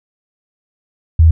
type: tone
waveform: sine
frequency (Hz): 81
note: E2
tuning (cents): -30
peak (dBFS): -4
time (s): 1.19-1.31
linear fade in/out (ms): 5
effects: none